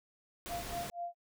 pink noise, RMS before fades -43 dBFS, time 0.46-0.9 s, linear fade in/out 0 ms
sine tone with tremolo, 694 Hz, F5, 11 cents flat, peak -35 dBFS, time 0.48-1.16 s, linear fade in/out 50 ms, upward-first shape sine, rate 4.1 Hz, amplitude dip 100%
effects none

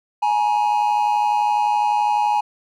triangle tone pair together, 838.2 / 950 Hz, G#5 / A#5, +16 / +33 cents, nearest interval major second, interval 217 cents, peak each -15 / -20 dBFS, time 0.22-2.41 s, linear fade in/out 10 ms, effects none

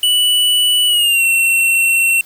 square tone with pitch glide, 2960 to 2714 Hz, F#7 to E7, 0 to +50 cents, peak -11 dBFS, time 0.03-2.21 s, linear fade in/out 2 ms, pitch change -150 cents, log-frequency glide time 0.87-1.24 s, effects white hiss -43 dBFS RMS until 2.25 s

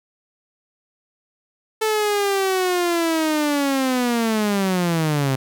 sawtooth linear sweep, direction down, 440 to 129.9 Hz, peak -14 dBFS, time 1.81-5.36 s, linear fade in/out 10 ms, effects none

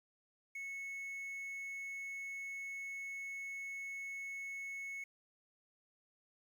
triangle tone with quantisation, 2200 Hz, C#7, 14 cents flat, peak -40 dBFS, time 0.55-5.04 s, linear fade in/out 5 ms, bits 11, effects none

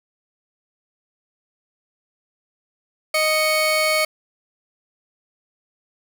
30% pulse tone pair together, 622.3 / 2218 Hz, D#5 / C#7, 0 / 0 cents, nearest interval octave + minor seventh, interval 2200 cents, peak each -17 dBFS, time 3.14-4.05 s, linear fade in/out 5 ms, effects none

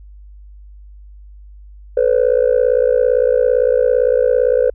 sine tone with amplitude modulation, 501 Hz, B4, 25 cents sharp, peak -5 dBFS, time 1.97-4.7 s, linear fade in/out 5 ms, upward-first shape sine, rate 57.7 Hz, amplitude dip 100%, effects tanh soft clip ceiling -5 dBFS + added 50 Hz sine -36 dBFS peak until 4.74 s

